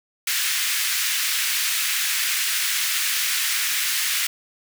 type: high-pass noise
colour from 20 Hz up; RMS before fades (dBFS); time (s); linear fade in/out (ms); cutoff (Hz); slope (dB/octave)
pink; -23; 0.27-4.27; 5; 1700; 24
effects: none